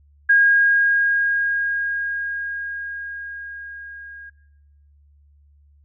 sine tone with level ramp, 1630 Hz, G#6, 33 cents flat, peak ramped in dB -10 to -36 dBFS, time 0.29-4.3 s, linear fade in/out 10 ms, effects noise-tail reverb RT60 0.8 s tail -18 dB re dry + added 72 Hz sine -51 dBFS peak until 5.84 s

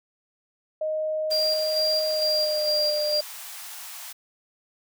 sine tone with pitch glide, 622.3 to 600.1 Hz, D#5 to D5, 0 to +37 cents, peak -24 dBFS, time 0.81-3.21 s, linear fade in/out 5 ms, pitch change -63 cents, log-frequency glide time 2.08-2.87 s
white high-pass noise, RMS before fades -39 dBFS, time 1.3-4.13 s, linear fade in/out 10 ms, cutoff 640 Hz, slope 96 dB/octave
sine tone with tremolo, 4763 Hz, D8, 24 cents sharp, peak -22 dBFS, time 1.31-3.21 s, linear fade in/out 10 ms, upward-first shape square, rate 2.2 Hz, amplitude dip 45%
effects none

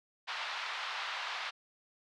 pink band-pass noise, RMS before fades -39 dBFS, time 0.27-1.51 s, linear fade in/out 20 ms, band 860 to 4200 Hz, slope 24 dB/octave, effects none

